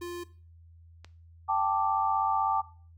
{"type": "tone", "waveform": "square", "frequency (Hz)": 349.3, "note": "F4", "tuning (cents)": 0, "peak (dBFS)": -36, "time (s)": [0.01, 0.24], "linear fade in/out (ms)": 10}
{"type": "click", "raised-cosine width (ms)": 0.2, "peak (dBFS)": -29, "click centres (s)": 1.046}
{"type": "chord", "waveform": "sine", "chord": "G suspended second", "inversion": "none", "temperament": "equal", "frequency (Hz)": [784, 880, 1174.7], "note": ["G5", "A5", "D6"], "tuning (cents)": [0, 0, 0], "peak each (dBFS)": [-29, -28, -29], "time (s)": [1.48, 2.62], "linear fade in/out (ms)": 20}
{"effects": ["noise-tail reverb RT60 0.4 s tail -17 dB re dry", "added 83 Hz sine -51 dBFS peak until 2.97 s"]}